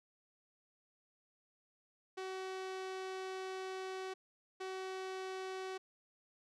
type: tone bursts at uneven times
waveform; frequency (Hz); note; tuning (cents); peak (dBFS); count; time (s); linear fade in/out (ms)
sawtooth; 377.4; F#4; +34; -37; 2; 2.17-4.14 / 4.6-5.78; 10
effects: low-pass 6000 Hz 12 dB/octave